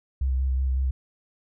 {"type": "tone with vibrato", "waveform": "sine", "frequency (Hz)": 65.41, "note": "C2", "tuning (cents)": 0, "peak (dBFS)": -21, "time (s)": [0.21, 0.91], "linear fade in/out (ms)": 5, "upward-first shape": "square", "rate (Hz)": 5.4, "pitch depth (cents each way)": 22, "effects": []}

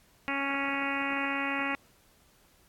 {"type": "harmonic tone", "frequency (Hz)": 277.2, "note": "C#4", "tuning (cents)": 0, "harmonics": [1, 2, 3, 4, 5, 6, 7, 8, 9, 10], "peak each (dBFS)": [-35, -41, -38, -38, -38, -41, -36, -38, -37, -41], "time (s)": [0.28, 1.75], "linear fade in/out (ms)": 0, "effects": ["pink hiss -63 dBFS RMS until 2.68 s", "AAC 64 kbps"]}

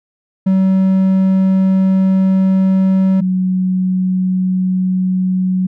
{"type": "tone pair in turn", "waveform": ["triangle", "sine"], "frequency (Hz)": [190, 185.23], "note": ["F#3", "F#3"], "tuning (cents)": [46, 2], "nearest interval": "unison", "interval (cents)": 44, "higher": "first", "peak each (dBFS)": [-7, -12], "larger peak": "first", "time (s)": [[0.46, 3.21], [3.21, 5.67]], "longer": "first", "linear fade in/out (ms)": 10, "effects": []}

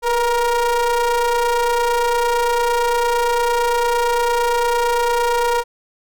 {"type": "ring-modulated tone", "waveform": "square", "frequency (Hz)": 233.2, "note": "A#3", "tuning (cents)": 1, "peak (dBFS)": -13, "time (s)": [0.02, 5.64], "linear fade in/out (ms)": 50, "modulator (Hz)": 714, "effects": []}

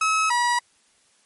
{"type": "tone pair in turn", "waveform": "30% pulse", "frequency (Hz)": [1288, 964.9], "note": ["E6", "B5"], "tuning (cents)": [-41, -41], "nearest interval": "perfect fourth", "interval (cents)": 500, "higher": "first", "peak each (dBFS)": -16, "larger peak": "neither", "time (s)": [[0.01, 0.3], [0.3, 0.59]], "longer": "neither", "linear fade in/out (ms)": 5, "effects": ["white hiss -61 dBFS RMS until 1.25 s", "MP3 48 kbps"]}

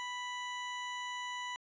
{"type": "tone", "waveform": "20% pulse", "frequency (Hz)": 987.8, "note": "B5", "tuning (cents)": 0, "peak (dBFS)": -33, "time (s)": [0, 1.56], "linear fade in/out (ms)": 0, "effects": ["resampled to 16000 Hz"]}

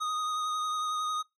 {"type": "tone with vibrato", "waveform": "square", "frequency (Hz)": 1244, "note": "D#6", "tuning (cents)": -1, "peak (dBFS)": -30, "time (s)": [0, 1.23], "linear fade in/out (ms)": 20, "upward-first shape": "sine", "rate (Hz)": 11, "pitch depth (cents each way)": 20, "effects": ["noise-tail reverb RT60 0.2 s tail -24 dB re dry", "low-pass 7000 Hz 12 dB/octave"]}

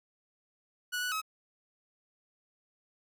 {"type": "tone with pitch steps", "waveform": "sawtooth", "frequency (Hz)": [1470, 1479, 1280], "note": ["F#6", "F#6", "D#6"], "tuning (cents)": [-12, -1, 49], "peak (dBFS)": -28, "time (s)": [0.92, 1.217], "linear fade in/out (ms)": 20, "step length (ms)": 99, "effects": []}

